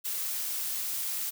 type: noise with amplitude modulation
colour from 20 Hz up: blue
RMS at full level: -31 dBFS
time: 0.04-1.31 s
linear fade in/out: 20 ms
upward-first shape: sine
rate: 272 Hz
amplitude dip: 40%
effects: none